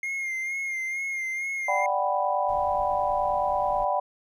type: tone with vibrato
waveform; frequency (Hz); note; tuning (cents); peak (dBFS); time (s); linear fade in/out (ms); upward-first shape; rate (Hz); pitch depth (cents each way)
triangle; 2125; C7; +26; -26; 0.03-1.86; 2; sine; 2.2; 40
type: chord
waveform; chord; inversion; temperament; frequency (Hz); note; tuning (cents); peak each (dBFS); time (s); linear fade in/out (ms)
sine; G major seventh; second; equal with one note detuned; 587.3 / 740 / 789.4 / 987.8; D5 / F#5 / G5 / B5; 0 / 0 / +12 / 0; -28; 1.68-4; 5
type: noise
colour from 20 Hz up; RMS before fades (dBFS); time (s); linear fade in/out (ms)
brown; -44; 2.48-3.85; 10
effects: none